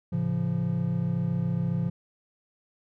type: chord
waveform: triangle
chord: A augmented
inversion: none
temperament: just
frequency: 110 / 137.5 / 171.88 Hz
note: A2 / C#3 / E#3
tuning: 0 / -14 / -27 cents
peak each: -30 / -28 / -25 dBFS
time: 0.12-1.9 s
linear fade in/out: 10 ms
effects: none